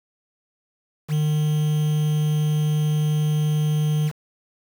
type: tone with quantisation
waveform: triangle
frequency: 151.9 Hz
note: D#3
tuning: 41 cents flat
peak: -16 dBFS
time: 1.08-4.12 s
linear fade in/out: 50 ms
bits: 6
effects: none